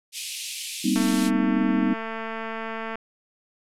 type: band-pass noise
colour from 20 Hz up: pink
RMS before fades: -34 dBFS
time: 0.12-1.31 s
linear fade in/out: 50 ms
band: 2400 to 12000 Hz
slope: 48 dB/octave
type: chord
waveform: sine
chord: C minor seventh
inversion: second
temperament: equal with one note detuned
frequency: 196 / 238.4 / 261.6 / 311.1 Hz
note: G3 / Bb3 / C4 / Eb4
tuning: 0 / +39 / 0 / 0 cents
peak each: -25 dBFS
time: 0.84-1.94 s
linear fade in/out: 10 ms
type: click train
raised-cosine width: 0.5 ms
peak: -18 dBFS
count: 448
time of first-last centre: 0.96-2.956 s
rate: 224 Hz
effects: none